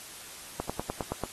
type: slowing click train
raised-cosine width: 1 ms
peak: -17 dBFS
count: 7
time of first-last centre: 0.6-1.237 s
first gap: 96 ms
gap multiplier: 1.04
effects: white hiss -45 dBFS RMS until 1.32 s + AAC 32 kbps